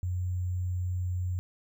sine tone with sample-and-hold, 90.3 Hz, F#2, 42 cents flat, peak -28 dBFS, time 0.03-1.39 s, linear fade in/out 0 ms, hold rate 7350 Hz, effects none

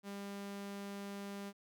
sawtooth tone, 200 Hz, G3, 35 cents sharp, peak -39 dBFS, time 0.03-1.53 s, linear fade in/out 50 ms, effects none

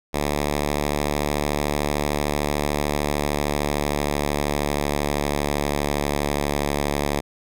5% pulse tone with pitch glide, 73.42 to 72.16 Hz, D2 to D2, 0 to -30 cents, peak -10 dBFS, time 0.13-7.21 s, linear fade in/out 20 ms, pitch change -30 cents, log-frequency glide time 2.64-6.69 s, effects none

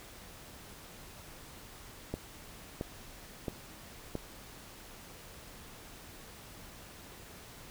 click train, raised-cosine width 2 ms, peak -21 dBFS, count 4, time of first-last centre 2.14-4.153 s, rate 1.49 Hz, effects pink hiss -51 dBFS RMS until 7.7 s

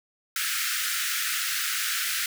pink high-pass noise, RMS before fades -28 dBFS, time 0.36-2.26 s, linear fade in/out 2 ms, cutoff 1300 Hz, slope 96 dB/octave, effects none

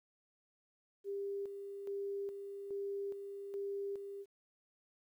sine tone with tremolo, 398.7 Hz, G4, 29 cents sharp, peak -37 dBFS, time 1.04-4.26 s, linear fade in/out 50 ms, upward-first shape square, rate 1.2 Hz, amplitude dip 50%, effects 12-bit

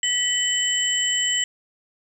sine tone cluster, 1945 / 3018 / 7630 Hz, B6 / F#7 / A#8, -27 / +34 / +39 cents, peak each -26 / -22 / -25 dBFS, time 0.03-1.44 s, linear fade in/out 2 ms, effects 9-bit

